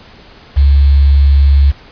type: tone with quantisation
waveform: sine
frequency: 69.8 Hz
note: C#2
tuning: 13 cents sharp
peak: -4 dBFS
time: 0.56-1.72 s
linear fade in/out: 20 ms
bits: 5
effects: pink hiss -39 dBFS RMS until 1.91 s + resampled to 11025 Hz